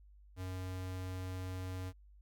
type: tone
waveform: square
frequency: 92.5 Hz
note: F#2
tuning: in tune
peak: -40 dBFS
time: 0.36-1.93 s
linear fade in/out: 50 ms
effects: added 50 Hz sine -57 dBFS peak until 2.21 s